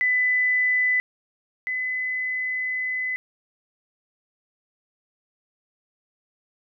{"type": "tone pair in turn", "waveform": "sine", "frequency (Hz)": [2000, 2015], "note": ["B6", "B6"], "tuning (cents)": [21, 34], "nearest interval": "unison", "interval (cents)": 13, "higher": "second", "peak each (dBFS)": [-18, -24], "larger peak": "first", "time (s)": [[0.01, 1], [1.67, 3.16]], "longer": "second", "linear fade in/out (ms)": 0, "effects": []}